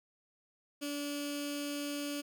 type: tone with notch filter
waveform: 15% pulse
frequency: 288.5 Hz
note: D4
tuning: 31 cents flat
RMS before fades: -38 dBFS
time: 0.81-2.22 s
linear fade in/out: 20 ms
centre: 900 Hz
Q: 0.55
effects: none